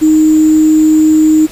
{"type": "tone with sample-and-hold", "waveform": "sine", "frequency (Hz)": 311.1, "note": "D#4", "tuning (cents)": 0, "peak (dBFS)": -4, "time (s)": [0.01, 1.47], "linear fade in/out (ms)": 20, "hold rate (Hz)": 7350, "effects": ["pink hiss -32 dBFS RMS until 1.51 s", "resampled to 32000 Hz"]}